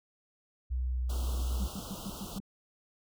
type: tone with pitch glide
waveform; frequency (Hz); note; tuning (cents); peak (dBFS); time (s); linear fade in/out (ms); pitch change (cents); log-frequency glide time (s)
sine; 62.9 to 62.11; B1 to B1; +32 to +10; -29; 0.7-1.68; 20; -22; 0.91-1.02
type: band-stop noise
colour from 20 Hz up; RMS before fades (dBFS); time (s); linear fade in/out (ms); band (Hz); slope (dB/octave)
pink; -43; 1.09-2.39; 10; 1400 to 2800; 96
type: tone bursts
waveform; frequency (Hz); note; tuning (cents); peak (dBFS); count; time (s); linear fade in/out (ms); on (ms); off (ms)
sine; 196; G3; 0; -35; 6; 1.6-2.402; 2; 42; 110
effects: none